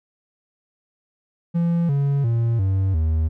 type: tone with pitch steps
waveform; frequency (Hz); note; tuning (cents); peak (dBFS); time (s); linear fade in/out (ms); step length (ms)
triangle; 170 / 140.5 / 116.11 / 95.96 / 79.31; F3 / C#3 / A#2 / G2 / D#2; -46 / +24 / -6 / -36 / +34; -15; 1.54-3.29; 20; 350
effects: none